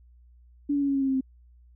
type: tone with pitch steps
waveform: sine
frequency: 287.3 / 283.7 / 280.1 / 276.6 / 273.1 / 269.6 / 266.2 / 262.8 Hz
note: D4 / C#4 / C#4 / C#4 / C#4 / C#4 / C4 / C4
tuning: -38 / +40 / +18 / -4 / -26 / -48 / +30 / +8 cents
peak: -22 dBFS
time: 0.69-1.21 s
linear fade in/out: 10 ms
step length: 65 ms
effects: added 60 Hz sine -52 dBFS peak until 1.75 s